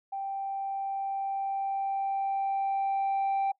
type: tone with level ramp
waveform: sine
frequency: 784 Hz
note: G5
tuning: in tune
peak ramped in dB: -31 to -22 dBFS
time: 0.12-3.52 s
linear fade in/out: 10 ms
effects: noise-tail reverb RT60 0.1 s tail -22 dB re dry + tanh soft clip ceiling -24 dBFS